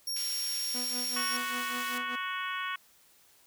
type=tone; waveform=sawtooth; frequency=5560 Hz; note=F8; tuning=9 cents flat; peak=-29 dBFS; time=0.07-1.37 s; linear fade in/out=5 ms
type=high-pass noise; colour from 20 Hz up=pink; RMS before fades=-42 dBFS; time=0.16-1.98 s; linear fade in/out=2 ms; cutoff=2700 Hz; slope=12 dB/octave
type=tone with tremolo; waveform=sawtooth; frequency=246.9 Hz; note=B3; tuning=in tune; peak=-34 dBFS; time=0.74-2.16 s; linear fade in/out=10 ms; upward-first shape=sine; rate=5.1 Hz; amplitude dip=80%
type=harmonic tone; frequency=370 Hz; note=F#4; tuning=in tune; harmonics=3 / 4 / 5 / 6 / 7 / 8 / 9; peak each=-36 / -38 / -40 / -42 / -43 / -44 / -45 dBFS; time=1.16-2.76 s; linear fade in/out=5 ms
effects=white hiss -62 dBFS RMS until 3.46 s